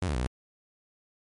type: tone with pitch steps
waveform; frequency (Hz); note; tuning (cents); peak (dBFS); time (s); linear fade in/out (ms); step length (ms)
sawtooth; 91.9 / 73.7 / 60.1 / 63.5; F#2 / D2 / B1 / B1; -11 / +7 / -46 / +49; -23; 0.02-0.268; 0; 62
effects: MP3 48 kbps